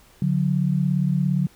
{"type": "tone pair together", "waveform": "sine", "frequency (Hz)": [144.4, 181.75], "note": ["D3", "F#3"], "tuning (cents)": [-29, -31], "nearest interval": "major third", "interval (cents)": 398, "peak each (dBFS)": -21, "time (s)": [0.22, 1.47], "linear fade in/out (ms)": 2, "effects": ["pink hiss -54 dBFS RMS until 1.55 s"]}